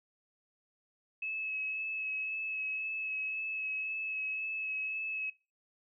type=tone with vibrato; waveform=sine; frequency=2585 Hz; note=E7; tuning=34 cents flat; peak=-34 dBFS; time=1.22-5.3 s; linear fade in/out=5 ms; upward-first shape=sine; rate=1.9 Hz; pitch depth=15 cents each way; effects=noise-tail reverb RT60 0.3 s tail -21 dB re dry